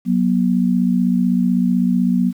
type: tone pair together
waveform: sine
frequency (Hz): 185 / 240.9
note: F#3 / B3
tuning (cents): 0 / -43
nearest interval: perfect fourth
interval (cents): 457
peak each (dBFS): -16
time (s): 0.05-2.33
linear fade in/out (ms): 50
effects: 8-bit